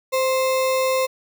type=tone with sample-and-hold; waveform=sine; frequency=521 Hz; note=C5; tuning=7 cents flat; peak=-17 dBFS; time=0.12-1.07 s; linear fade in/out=20 ms; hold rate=1575 Hz; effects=none